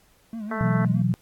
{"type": "tone with vibrato", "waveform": "triangle", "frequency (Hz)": 217.6, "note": "A3", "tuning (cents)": -19, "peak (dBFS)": -28, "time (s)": [0.33, 1.02], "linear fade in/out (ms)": 2, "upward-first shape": "sine", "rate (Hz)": 6.5, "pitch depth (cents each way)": 99}
{"type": "harmonic tone", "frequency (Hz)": 220, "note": "A3", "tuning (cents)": 0, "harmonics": [2, 3, 4, 5, 6, 7, 8, 9], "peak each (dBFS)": [-35, -33, -36, -34, -35, -35, -45, -39], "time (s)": [0.51, 0.85], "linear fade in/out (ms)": 2}
{"type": "chord", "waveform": "sine", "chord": "B suspended fourth", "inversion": "none", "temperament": "equal", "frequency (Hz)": [123.47, 164.81, 185], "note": ["B2", "E3", "F#3"], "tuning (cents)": [0, 0, 0], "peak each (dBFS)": [-23, -25, -23], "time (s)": [0.61, 1.14], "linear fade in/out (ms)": 0}
{"effects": ["pink hiss -60 dBFS RMS until 1.21 s", "AAC 64 kbps"]}